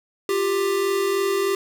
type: tone pair together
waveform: square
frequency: 352 / 395.2 Hz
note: F4 / G4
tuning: +14 / +14 cents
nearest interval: major second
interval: 200 cents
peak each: -28 / -21 dBFS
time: 0.29-1.55 s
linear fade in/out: 2 ms
effects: none